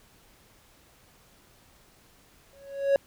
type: tone with exponential growth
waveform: triangle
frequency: 554.4 Hz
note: C#5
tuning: in tune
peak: -14 dBFS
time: 2.53-2.96 s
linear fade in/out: 1 ms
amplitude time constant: 93 ms
effects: pink hiss -59 dBFS RMS until 3.06 s